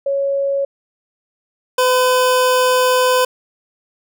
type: tone pair in turn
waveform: sine / 25% pulse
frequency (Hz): 554.4 / 506.2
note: C#5 / B4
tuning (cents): 0 / +43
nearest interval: major second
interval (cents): 157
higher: first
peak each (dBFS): -15 / -8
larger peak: second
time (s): 0.06-0.65 / 1.78-3.25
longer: second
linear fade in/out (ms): 5
effects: none